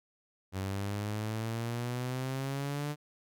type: exponential sweep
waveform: sawtooth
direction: up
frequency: 94.3 to 149.2 Hz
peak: -29 dBFS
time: 0.52-2.96 s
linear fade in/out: 50 ms
effects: none

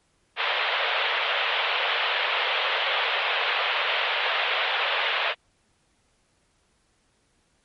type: band-pass noise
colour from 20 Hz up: white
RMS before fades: -25 dBFS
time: 0.36-5.35 s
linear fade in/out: 50 ms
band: 470 to 3500 Hz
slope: 48 dB/octave
effects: pink hiss -67 dBFS RMS until 7.64 s + MP3 48 kbps

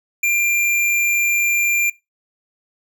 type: tone with hard clipping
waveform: sine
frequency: 2382 Hz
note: D7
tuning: 24 cents sharp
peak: -16 dBFS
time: 0.23-1.9 s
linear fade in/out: 5 ms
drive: 17 dB
effects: noise-tail reverb RT60 0.2 s tail -19 dB re dry

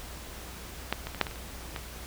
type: clicks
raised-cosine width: 0.3 ms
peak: -10 / -19 / -22 / -6 / -19 / -26 / -29 / -18 dBFS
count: 8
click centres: 0.926 / 1.07 / 1.147 / 1.213 / 1.268 / 1.312 / 1.358 / 1.762 s
effects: added 60 Hz sine -44 dBFS peak until 2.06 s + pink hiss -44 dBFS RMS until 2.06 s

